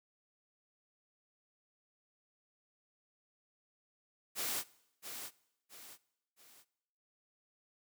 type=noise with echo; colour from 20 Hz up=white; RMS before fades=-37 dBFS; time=4.35-4.64 s; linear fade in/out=50 ms; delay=670 ms; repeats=3; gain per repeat=-8 dB; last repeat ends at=6.65 s; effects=noise-tail reverb RT60 0.9 s tail -22 dB re dry + high-pass 150 Hz 12 dB/octave